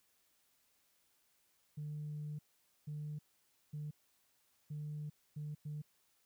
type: tone bursts at uneven times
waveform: sine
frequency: 149.8 Hz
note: D3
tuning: 35 cents sharp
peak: -39 dBFS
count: 6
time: 1.77-2.39 / 2.87-3.19 / 3.73-3.91 / 4.7-5.1 / 5.36-5.55 / 5.65-5.82 s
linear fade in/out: 10 ms
effects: tanh soft clip ceiling -37 dBFS + white hiss -75 dBFS RMS until 6.25 s